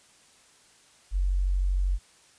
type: tone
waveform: sine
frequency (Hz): 46.42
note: F#1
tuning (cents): +6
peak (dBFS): -22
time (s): 1.11-1.99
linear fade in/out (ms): 50
effects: white hiss -58 dBFS RMS until 2.38 s + resampled to 22050 Hz